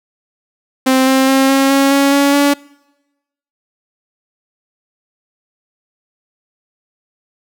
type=tone with pitch steps; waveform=sawtooth; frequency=261.6 / 264.8 / 268 / 271.3 / 274.6 / 278 / 281.3 / 284.8 Hz; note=C4 / C4 / C4 / C#4 / C#4 / C#4 / C#4 / C#4; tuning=0 / +21 / +42 / -37 / -16 / +5 / +26 / +47 cents; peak=-5 dBFS; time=0.86-2.54 s; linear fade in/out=10 ms; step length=210 ms; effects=noise-tail reverb RT60 1.0 s tail -25 dB re dry